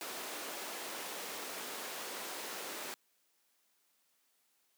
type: high-pass noise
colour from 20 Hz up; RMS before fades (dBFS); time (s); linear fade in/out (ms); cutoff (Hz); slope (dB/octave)
pink; -43; 0.01-2.94; 0; 350; 12
effects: white hiss -75 dBFS RMS until 4.77 s + high-pass 200 Hz 12 dB/octave